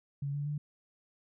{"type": "tone with pitch steps", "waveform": "sine", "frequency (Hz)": [140.9, 144.28, 147.73], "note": ["C#3", "D3", "D3"], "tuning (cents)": [29, -30, 11], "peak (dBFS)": -32, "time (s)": [0.22, 0.58], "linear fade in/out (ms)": 5, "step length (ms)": 120, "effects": []}